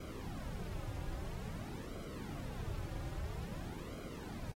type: noise with flanger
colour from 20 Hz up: brown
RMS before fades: -43 dBFS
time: 0-4.52 s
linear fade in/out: 5 ms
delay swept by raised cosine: 1.1 to 4.6 ms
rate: 0.5 Hz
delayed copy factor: -0.75
effects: AAC 48 kbps